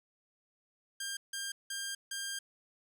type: tone bursts at uneven times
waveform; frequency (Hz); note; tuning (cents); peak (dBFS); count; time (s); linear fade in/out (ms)
10% pulse; 1600; G6; +35; -28; 4; 1-1.17 / 1.33-1.52 / 1.7-1.95 / 2.11-2.39; 5
effects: none